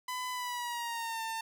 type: tone with pitch glide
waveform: sawtooth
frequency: 1004 to 899.6 Hz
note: B5 to A5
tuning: +28 to +38 cents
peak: -31 dBFS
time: 0.08-1.41 s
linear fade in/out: 5 ms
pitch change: -190 cents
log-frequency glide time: 0.31-1.22 s
effects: none